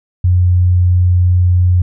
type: tone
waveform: sine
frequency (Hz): 89.7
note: F2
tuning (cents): +47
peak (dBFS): -7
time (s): 0.24-1.82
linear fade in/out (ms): 5
effects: none